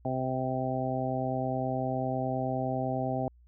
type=harmonic tone; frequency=129.8 Hz; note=C3; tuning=13 cents flat; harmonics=1 / 2 / 3 / 4 / 5 / 6; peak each=-34 / -34 / -40 / -38 / -34 / -35 dBFS; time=0.05-3.28 s; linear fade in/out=2 ms; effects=added 60 Hz sine -55 dBFS peak until 3.47 s